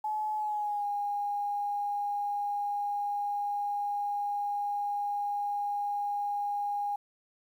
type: tone with pitch glide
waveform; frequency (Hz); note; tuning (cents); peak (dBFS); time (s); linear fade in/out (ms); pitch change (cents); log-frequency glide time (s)
sine; 855 to 817.3; A5 to G#5; -50 to -28; -29; 0.04-6.96; 5; -78; 0.36-0.85
effects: 10-bit